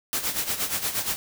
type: noise with tremolo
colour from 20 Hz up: white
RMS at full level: -25 dBFS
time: 0.13-1.16 s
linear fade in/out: 0 ms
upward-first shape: sine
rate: 8.5 Hz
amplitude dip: 70%
effects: none